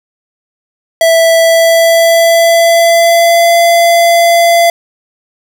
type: tone with pitch glide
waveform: square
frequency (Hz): 659.3 to 681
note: E5 to F5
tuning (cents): 0 to -44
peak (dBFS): -5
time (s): 1.01-4.7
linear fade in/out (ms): 2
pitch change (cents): +56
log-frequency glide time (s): 1.39-3.56
effects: none